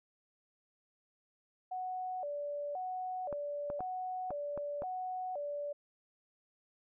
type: tone with vibrato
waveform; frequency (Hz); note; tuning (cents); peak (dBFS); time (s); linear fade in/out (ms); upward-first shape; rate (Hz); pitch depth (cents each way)
sine; 655; E5; -11; -36; 1.71-5.73; 10; square; 0.96; 210
type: clicks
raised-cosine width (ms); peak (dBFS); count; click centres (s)
1; -28; 6; 3.327 / 3.701 / 3.806 / 4.306 / 4.576 / 4.821
effects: none